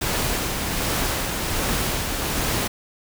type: noise with tremolo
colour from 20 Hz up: pink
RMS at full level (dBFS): -23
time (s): 0.01-2.68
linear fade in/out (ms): 10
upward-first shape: sine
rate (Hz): 1.3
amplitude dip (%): 30
effects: none